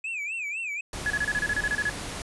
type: tone with vibrato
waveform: triangle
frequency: 2489 Hz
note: D#7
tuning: in tune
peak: -28 dBFS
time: 0.04-0.81 s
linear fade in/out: 5 ms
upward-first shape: sine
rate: 4 Hz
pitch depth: 160 cents each way
type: noise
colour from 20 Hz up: pink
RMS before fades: -35 dBFS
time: 0.93-2.22 s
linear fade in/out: 2 ms
type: tone bursts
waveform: sine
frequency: 1693 Hz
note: G#6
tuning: 33 cents sharp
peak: -23 dBFS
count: 12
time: 1.06-1.895 s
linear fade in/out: 2 ms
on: 43 ms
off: 29 ms
effects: resampled to 24000 Hz